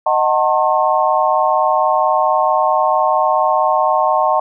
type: chord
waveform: sine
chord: D# diminished seventh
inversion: none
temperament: just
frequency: 622.3 / 746.7 / 896 / 1075.3 Hz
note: D#5 / F#5 / A5 / C6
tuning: 0 / +16 / +31 / +47 cents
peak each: -17 dBFS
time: 0.06-4.4 s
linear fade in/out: 5 ms
effects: none